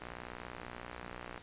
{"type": "click train", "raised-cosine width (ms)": 0.5, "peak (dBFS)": -28, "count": 83, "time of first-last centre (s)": [0.02, 1.378], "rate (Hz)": 60.4, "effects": ["pink hiss -54 dBFS RMS until 1.42 s", "resampled to 8000 Hz"]}